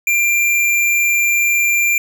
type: tone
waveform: square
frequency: 2377 Hz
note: D7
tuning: 20 cents sharp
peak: -13 dBFS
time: 0.07-1.98 s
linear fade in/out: 2 ms
effects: none